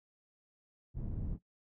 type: low-pass noise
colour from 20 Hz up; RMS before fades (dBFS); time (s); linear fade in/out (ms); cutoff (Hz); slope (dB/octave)
pink; -38; 0.94-1.39; 50; 190; 12
effects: noise-tail reverb RT60 0.1 s tail -17 dB re dry